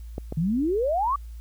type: clicks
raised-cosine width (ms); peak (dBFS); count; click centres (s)
2; -18; 2; 0.181 / 0.324
type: exponential sweep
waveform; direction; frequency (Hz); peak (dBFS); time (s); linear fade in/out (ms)
sine; up; 150.4 to 1182; -21; 0.37-1.16; 5
effects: added 57 Hz sine -36 dBFS peak until 1.4 s + white hiss -61 dBFS RMS until 1.4 s